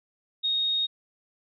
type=tone; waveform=sine; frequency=3729 Hz; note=A#7; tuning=in tune; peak=-23 dBFS; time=0.43-0.87 s; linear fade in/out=20 ms; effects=none